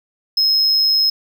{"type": "tone", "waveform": "triangle", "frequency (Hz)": 5150, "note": "E8", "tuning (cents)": -41, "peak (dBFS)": -11, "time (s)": [0.37, 1.1], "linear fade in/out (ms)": 5, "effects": []}